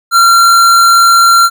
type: tone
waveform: square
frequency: 1371 Hz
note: F6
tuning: 32 cents flat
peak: -4 dBFS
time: 0.11-1.5 s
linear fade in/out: 50 ms
effects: none